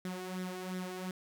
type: tone with flanger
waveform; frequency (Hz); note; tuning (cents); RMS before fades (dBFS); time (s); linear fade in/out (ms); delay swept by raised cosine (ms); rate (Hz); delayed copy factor
sawtooth; 183.9; F#3; -10; -40; 0.05-1.11; 2; 0.53 to 2.73; 2.8; +0.6
effects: none